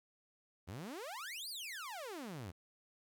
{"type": "exponential two-way sweep", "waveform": "sawtooth", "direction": "up then down", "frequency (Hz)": [79.8, 5000, 79.8], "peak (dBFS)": -40, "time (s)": [0.67, 2.52], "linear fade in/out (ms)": 20, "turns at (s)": 1.49, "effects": ["12-bit"]}